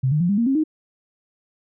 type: tone with pitch steps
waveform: sine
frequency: 130.81 / 151.13 / 174.61 / 201.7 / 233.1 / 269.3 / 311.1 Hz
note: C3 / D3 / F3 / G3 / A#3 / C#4 / D#4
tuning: 0 / +50 / 0 / +50 / 0 / -50 / 0 cents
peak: -16 dBFS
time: 0.03-0.639 s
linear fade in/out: 10 ms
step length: 87 ms
effects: none

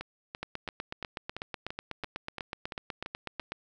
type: two click trains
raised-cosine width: 0.3 ms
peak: -19 / -21 dBFS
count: 26 / 11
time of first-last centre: 0.43-3.52 / 0.01-3.4 s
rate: 8.09 / 2.95 Hz
effects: none

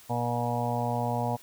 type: harmonic tone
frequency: 120 Hz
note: B2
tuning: 49 cents flat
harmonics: 1 / 2 / 4 / 5 / 6 / 7 / 8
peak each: -31 / -34 / -36 / -36 / -33 / -34 / -36 dBFS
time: 0.09-1.37 s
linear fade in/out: 20 ms
effects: white hiss -53 dBFS RMS until 1.42 s

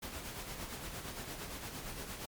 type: noise with tremolo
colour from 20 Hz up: pink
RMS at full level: -42 dBFS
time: 0.02-2.26 s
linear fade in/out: 10 ms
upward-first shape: sine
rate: 8.7 Hz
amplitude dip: 45%
effects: MP3 96 kbps

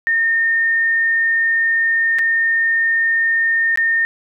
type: tone with dropouts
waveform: sine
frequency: 1825 Hz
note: A#6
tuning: 37 cents flat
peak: -13 dBFS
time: 0.07-4.05 s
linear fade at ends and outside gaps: 0 ms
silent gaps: 2.186-2.191 / 3.758-3.774 s
effects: none

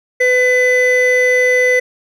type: tone pair together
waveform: triangle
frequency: 501.5 / 2006 Hz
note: B4 / B6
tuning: +26 / +26 cents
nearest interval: 2 octaves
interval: 2400 cents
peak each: -10 dBFS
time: 0.2-1.8 s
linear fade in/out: 10 ms
effects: tanh soft clip ceiling -1 dBFS

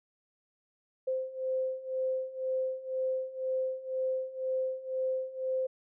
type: beating tone pair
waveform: sine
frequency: 519 / 521 Hz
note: C5 / C5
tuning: -14 / -7 cents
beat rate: 2 Hz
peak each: -35 / -32 dBFS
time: 1.07-5.67 s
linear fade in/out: 10 ms
effects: none

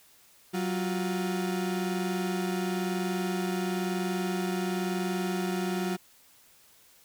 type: tone pair together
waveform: 35% pulse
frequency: 187 / 353 Hz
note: F#3 / F4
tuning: +19 / +19 cents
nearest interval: major seventh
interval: 1100 cents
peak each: -28 / -31 dBFS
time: 0.53-5.97 s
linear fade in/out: 20 ms
effects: white hiss -59 dBFS RMS until 7.04 s

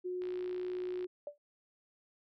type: tone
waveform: sine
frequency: 362.9 Hz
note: F#4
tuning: 34 cents flat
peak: -35 dBFS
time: 0.04-1.07 s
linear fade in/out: 20 ms
type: click train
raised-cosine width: 0.3 ms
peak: -37 dBFS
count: 49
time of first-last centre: 0.22-1.043 s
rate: 58.3 Hz
type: tone with exponential decay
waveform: sine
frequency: 584 Hz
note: D5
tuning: 10 cents flat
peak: -35 dBFS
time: 1.27-1.38 s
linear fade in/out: 2 ms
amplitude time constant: 22 ms
effects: none

